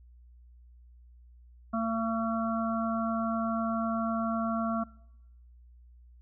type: harmonic tone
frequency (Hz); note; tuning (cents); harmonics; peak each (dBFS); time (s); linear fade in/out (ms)
226; A3; +47; 1 / 3 / 5 / 6; -29 / -34 / -36 / -37; 1.73-4.84; 10
effects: noise-tail reverb RT60 0.9 s tail -23 dB re dry + added 60 Hz sine -52 dBFS peak until 6.21 s